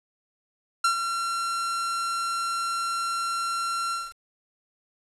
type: tone with ADSR envelope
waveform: 45% pulse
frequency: 1365 Hz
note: F6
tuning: 40 cents flat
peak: -18 dBFS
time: 0.84-4.14 s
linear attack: 6 ms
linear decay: 100 ms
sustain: -8 dB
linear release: 220 ms
effects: resampled to 24000 Hz + 8-bit